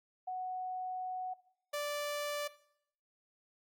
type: tone pair in turn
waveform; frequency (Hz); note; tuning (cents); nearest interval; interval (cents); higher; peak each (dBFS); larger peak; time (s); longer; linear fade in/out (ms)
sine / sawtooth; 740 / 585.8; F#5 / D5; 0 / -5; major third; 405; first; -36 / -31; second; 0.27-1.34 / 1.73-2.48; first; 10
effects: noise-tail reverb RT60 0.7 s tail -18 dB re dry + Opus 48 kbps